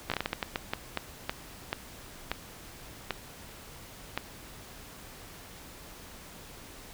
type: slowing click train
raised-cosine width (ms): 0.3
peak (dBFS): -13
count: 16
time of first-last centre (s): 0.1-4.176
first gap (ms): 16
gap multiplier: 1.35
effects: pink hiss -48 dBFS RMS until 6.93 s